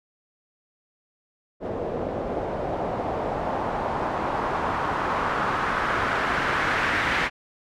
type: noise with low-pass filter sweep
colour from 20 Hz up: white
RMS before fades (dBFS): -26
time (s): 1.6-7.3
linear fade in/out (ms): 50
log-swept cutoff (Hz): 500 to 1900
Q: 1.9
effects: none